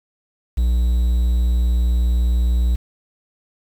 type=tone with quantisation; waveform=triangle; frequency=59.9 Hz; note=A#1; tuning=48 cents sharp; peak=-12 dBFS; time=0.57-2.76 s; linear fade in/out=10 ms; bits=7; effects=none